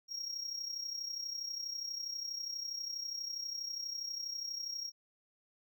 triangle tone with amplitude modulation, 5590 Hz, F8, 1 cent sharp, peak -34 dBFS, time 0.08-4.92 s, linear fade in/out 50 ms, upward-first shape sine, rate 32.3 Hz, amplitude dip 65%, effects none

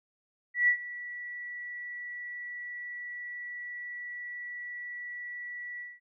sine tone with ADSR envelope, 1949 Hz, B6, 23 cents flat, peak -19 dBFS, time 0.54-6 s, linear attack 140 ms, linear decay 86 ms, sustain -18 dB, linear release 200 ms, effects none

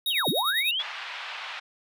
square tone with tremolo, 3757 Hz, A#7, 13 cents sharp, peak -23 dBFS, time 0.06-0.71 s, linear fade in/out 2 ms, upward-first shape triangle, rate 10 Hz, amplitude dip 80%
sine linear two-way sweep, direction down then up, 3520 to 123.47 to 3520 Hz, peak -25 dBFS, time 0.09-0.83 s, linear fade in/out 20 ms, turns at 0.29 s
white band-pass noise, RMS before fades -37 dBFS, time 0.79-1.6 s, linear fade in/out 10 ms, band 770 to 3300 Hz, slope 24 dB/octave
effects none

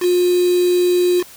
sine tone with quantisation, 357 Hz, F4, 38 cents sharp, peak -12 dBFS, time 0-1.24 s, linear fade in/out 50 ms, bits 4, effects white hiss -41 dBFS RMS until 1.36 s

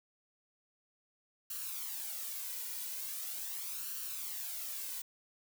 blue noise with flanger, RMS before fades -41 dBFS, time 1.5-5.02 s, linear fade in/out 5 ms, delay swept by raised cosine 0.69 to 2.09 ms, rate 0.41 Hz, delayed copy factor +0.6, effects none

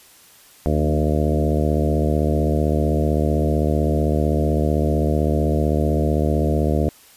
harmonic tone with a mistuned harmonic, 75.7 Hz, D#2, 47 cents flat, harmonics 1 / 2 / 3 / 4 / 5 / 6 / 7 / 8 / 9, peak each -20 / -23 / -25 / -26 / -27 / -28 / -28 / -29 / -30 dBFS, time 0.66-6.89 s, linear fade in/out 0 ms, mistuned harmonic 3, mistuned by +15 cents, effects white hiss -49 dBFS RMS until 7.16 s + resampled to 32000 Hz

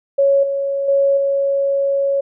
sine tone with level steps, 554.4 Hz, C#5, in tune, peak -10 / -17 / -11 / -14 dBFS, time 0.18-2.21 s, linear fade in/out 10 ms, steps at 0.43 / 0.88 / 1.17 s, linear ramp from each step 5 ms, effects none

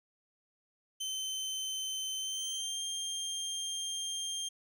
25% pulse tone with pitch glide, 3082 to 3193 Hz, G7 to G7, -30 to +31 cents, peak -31 dBFS, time 1-4.49 s, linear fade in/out 10 ms, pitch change +61 cents, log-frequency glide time 2.18-2.83 s, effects none

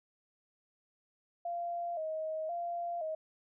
sine tone with vibrato, 660 Hz, E5, 2 cents sharp, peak -34 dBFS, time 1.45-3.15 s, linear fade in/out 5 ms, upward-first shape square, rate 0.96 Hz, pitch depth 79 cents each way, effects none

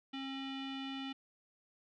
square tone with low-pass filter, 269.6 Hz, C#4, 48 cents flat, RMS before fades -42 dBFS, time 0.13-1.13 s, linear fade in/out 10 ms, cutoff 3200 Hz, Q 6.1, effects none

